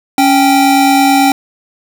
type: tone pair together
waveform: square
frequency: 277.7 / 784 Hz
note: C#4 / G5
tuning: +3 / 0 cents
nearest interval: octave + tritone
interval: 1797 cents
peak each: -10 dBFS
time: 0.18-1.32 s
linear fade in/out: 2 ms
effects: none